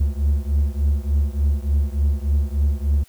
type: beating tone pair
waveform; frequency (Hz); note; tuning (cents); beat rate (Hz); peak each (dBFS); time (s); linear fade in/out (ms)
triangle; 70.3 / 73.7; C#2 / D2; +25 / +7; 3.4; -17 / -19; 0-3.04; 10
effects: white hiss -54 dBFS RMS until 3.08 s